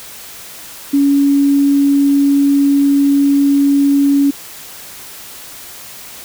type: tone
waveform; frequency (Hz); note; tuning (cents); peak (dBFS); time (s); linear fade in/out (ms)
sine; 281.1; C#4; +24; -8; 0.93-4.31; 10
effects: white hiss -33 dBFS RMS until 6.24 s